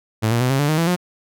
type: tone with pitch steps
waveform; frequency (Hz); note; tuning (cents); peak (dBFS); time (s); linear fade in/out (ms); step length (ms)
sawtooth; 110 / 117.9 / 126.36 / 135.43 / 145.15 / 155.56 / 166.73 / 178.7; A2 / A#2 / B2 / C#3 / D3 / D#3 / E3 / F3; 0 / +20 / +40 / -40 / -20 / 0 / +20 / +40; -12; 0.22-0.964; 20; 93
effects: none